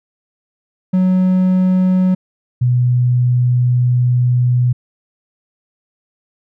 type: tone pair in turn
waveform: triangle / sine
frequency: 185 / 123.69 Hz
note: F#3 / B2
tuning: 0 / +3 cents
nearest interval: perfect fifth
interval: 697 cents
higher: first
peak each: -8 / -10 dBFS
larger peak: first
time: 0.93-2.15 / 2.61-4.73 s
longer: second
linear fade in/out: 10 ms
effects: none